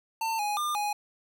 square tone with pitch steps, 898 / 831 / 1202 / 830 Hz, A5 / G#5 / D6 / G#5, +35 / +1 / +40 / -1 cents, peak -28 dBFS, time 0.21-0.93 s, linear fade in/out 5 ms, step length 180 ms, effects none

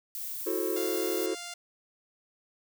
violet noise, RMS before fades -37 dBFS, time 0.15-1.26 s, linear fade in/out 0 ms
triangle chord, F# half-diminished seventh, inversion third, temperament equal with one note detuned, 329.6 / 370 / 440 / 533.6 Hz, E4 / F#4 / A4 / C5, 0 / 0 / 0 / +34 cents, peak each -32 / -30 / -32 / -36 dBFS, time 0.46-1.35 s, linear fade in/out 10 ms
5% pulse tone, 698.5 Hz, F5, in tune, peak -27 dBFS, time 0.76-1.54 s, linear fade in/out 5 ms
effects none

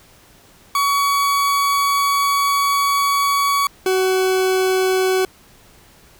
40% pulse tone pair in turn, 1128 / 375.4 Hz, C#6 / F#4, +30 / +25 cents, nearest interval octave + perfect fifth, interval 1905 cents, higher first, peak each -14 dBFS, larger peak neither, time 0.75-3.67 / 3.86-5.25 s, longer first, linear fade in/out 2 ms, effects pink hiss -49 dBFS RMS until 6.19 s

